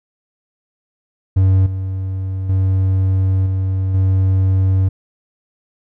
triangle tone with level steps, 94.9 Hz, F#2, 44 cents sharp, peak -7 / -17 / -10 / -13 / -9 dBFS, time 1.36-4.89 s, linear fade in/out 10 ms, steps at 1.66 / 2.49 / 3.46 / 3.94 s, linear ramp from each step 5 ms, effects none

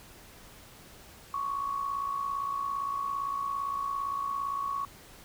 sine tone with amplitude modulation, 1115 Hz, C#6, 10 cents sharp, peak -27 dBFS, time 1.34-4.85 s, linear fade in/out 2 ms, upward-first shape sine, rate 57.6 Hz, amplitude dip 60%, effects pink hiss -52 dBFS RMS until 5.24 s

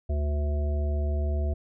harmonic tone, 73.2 Hz, D2, 5 cents flat, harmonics 1 / 3 / 5 / 7 / 9, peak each -24 / -40 / -39 / -45 / -38 dBFS, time 0.09-1.54 s, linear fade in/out 10 ms, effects none

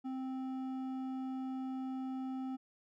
sine tone with hard clipping, 261.6 Hz, C4, in tune, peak -39 dBFS, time 0.04-2.57 s, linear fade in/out 20 ms, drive 8 dB, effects none

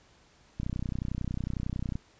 click train, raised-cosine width 5 ms, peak -20 dBFS, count 43, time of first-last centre 0.6-1.955 s, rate 31 Hz, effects pink hiss -61 dBFS RMS until 2.19 s + resampled to 16000 Hz

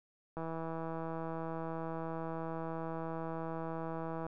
click train, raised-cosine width 1 ms, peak -27 dBFS, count 636, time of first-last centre 0.37-4.266 s, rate 163 Hz, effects none

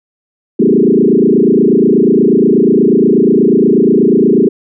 sine tone with frequency modulation, 311.4 Hz, D#4, 2 cents sharp, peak -5 dBFS, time 0.59-4.49 s, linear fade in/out 10 ms, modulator 28.3 Hz, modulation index 4, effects none

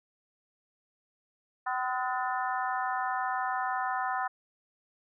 harmonic tone with a mistuned harmonic, 254.1 Hz, B3, 49 cents sharp, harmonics 3 / 4 / 5 / 6 / 7, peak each -32 / -34 / -36 / -38 / -39 dBFS, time 1.66-4.28 s, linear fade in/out 10 ms, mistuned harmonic 6, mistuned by -77 cents, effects none

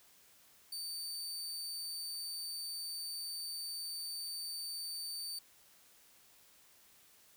sawtooth tone, 4581 Hz, D8, 44 cents flat, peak -37 dBFS, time 0.72-5.39 s, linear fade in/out 5 ms, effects white hiss -64 dBFS RMS until 7.36 s

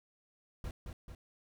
brown noise with echo, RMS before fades -40 dBFS, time 0.64-0.71 s, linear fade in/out 2 ms, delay 220 ms, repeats 2, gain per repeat -4 dB, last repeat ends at 1.15 s, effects none

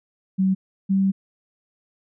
sine tone pair in turn, 190 / 193.54 Hz, F#3 / G3, +46 / -22 cents, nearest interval unison, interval 32 cents, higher second, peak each -16 dBFS, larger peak neither, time 0.38-0.55 / 0.89-1.12 s, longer second, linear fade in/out 20 ms, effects none

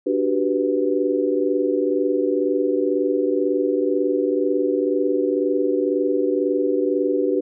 sine chord, G major seventh, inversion second, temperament equal, 293.7 / 370 / 392 / 493.9 Hz, D4 / F#4 / G4 / B4, 0 / 0 / 0 / 0 cents, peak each -23 dBFS, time 0.06-7.41 s, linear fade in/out 10 ms, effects none

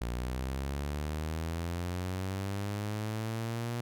sawtooth linear sweep, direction up, 58.1 to 120 Hz, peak -29 dBFS, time 0.01-3.81 s, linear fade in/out 5 ms, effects none

